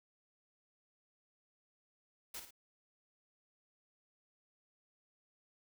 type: noise with echo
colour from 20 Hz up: white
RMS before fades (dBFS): -45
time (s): 2.34-2.4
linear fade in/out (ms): 5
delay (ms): 54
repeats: 2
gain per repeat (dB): -7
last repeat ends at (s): 2.508
effects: none